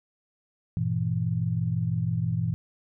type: chord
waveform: sine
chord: E diminished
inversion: first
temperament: just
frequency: 98.89 / 118.67 / 164.81 Hz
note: G2 / Bb2 / E3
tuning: +16 / +31 / 0 cents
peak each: -31 / -27 / -28 dBFS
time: 0.77-2.54 s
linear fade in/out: 0 ms
effects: none